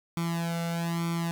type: tone with flanger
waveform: sawtooth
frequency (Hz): 168.4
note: E3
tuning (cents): +37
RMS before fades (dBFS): -30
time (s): 0.17-1.31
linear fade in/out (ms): 0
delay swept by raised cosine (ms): 0.88 to 1.43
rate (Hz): 1.1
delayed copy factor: +0.95
effects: none